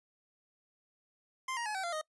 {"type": "tone with pitch steps", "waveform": "25% pulse", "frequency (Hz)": [1045, 941.8, 848.8, 765, 689.4, 621.4], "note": ["C6", "A#5", "G#5", "G5", "F5", "D#5"], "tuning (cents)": [-2, 18, 38, -42, -23, -2], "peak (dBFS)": -31, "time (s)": [1.48, 2.014], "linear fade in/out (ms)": 5, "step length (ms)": 89, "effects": ["noise-tail reverb RT60 0.1 s tail -23 dB re dry", "resampled to 24000 Hz"]}